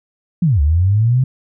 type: linear two-way sweep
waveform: sine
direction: down then up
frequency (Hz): 185 to 68.8 to 133.6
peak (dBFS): -10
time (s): 0.42-1.24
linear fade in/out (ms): 5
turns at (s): 0.61
effects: none